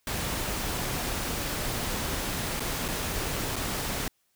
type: noise with dropouts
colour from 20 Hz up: pink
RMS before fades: -31 dBFS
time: 0.07-4.08 s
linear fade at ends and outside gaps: 2 ms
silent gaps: 2.597-2.603 / 2.882-2.885 / 3.559-3.563 s
effects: white hiss -72 dBFS RMS until 4.35 s